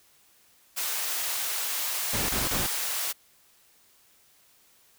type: high-pass noise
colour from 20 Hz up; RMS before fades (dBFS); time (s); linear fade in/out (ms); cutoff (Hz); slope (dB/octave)
white; -30; 0.76-3.13; 20; 620; 12
type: noise bursts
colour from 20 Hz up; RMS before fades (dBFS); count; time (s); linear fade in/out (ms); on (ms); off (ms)
pink; -30; 3; 2.13-2.666; 5; 160; 28
effects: white hiss -61 dBFS RMS until 4.98 s